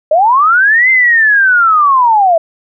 sine linear two-way sweep, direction up then down, 587.3 to 2093 to 639 Hz, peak -5 dBFS, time 0.11-2.38 s, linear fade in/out 5 ms, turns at 0.9 s, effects none

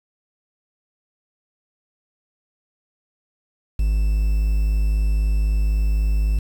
triangle tone with quantisation, 51.91 Hz, G#1, in tune, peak -14 dBFS, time 3.79-6.39 s, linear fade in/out 5 ms, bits 7, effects none

